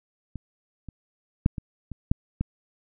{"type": "clicks", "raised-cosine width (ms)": 5, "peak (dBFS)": [-22, -26, -6, -19, -23, -8, -13], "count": 7, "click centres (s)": [0.357, 0.887, 1.461, 1.582, 1.917, 2.115, 2.41], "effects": []}